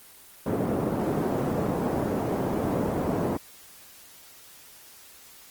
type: band-pass noise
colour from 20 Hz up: pink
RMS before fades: -27 dBFS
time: 0.46-3.37 s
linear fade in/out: 5 ms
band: 160 to 640 Hz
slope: 12 dB/octave
effects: white hiss -50 dBFS RMS until 5.5 s + Opus 24 kbps